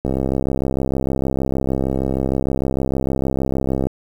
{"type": "click train", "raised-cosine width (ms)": 2, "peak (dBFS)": -7, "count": 255, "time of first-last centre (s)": [0.05, 3.87], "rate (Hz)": 66.5, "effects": ["7-bit"]}